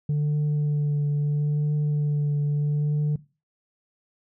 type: tone with vibrato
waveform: sine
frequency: 147.5 Hz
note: D3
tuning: 8 cents sharp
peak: -18 dBFS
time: 0.09-3.16 s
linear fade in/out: 5 ms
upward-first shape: triangle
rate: 0.76 Hz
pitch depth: 22 cents each way
effects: noise-tail reverb RT60 0.3 s tail -19 dB re dry + tanh soft clip ceiling -20 dBFS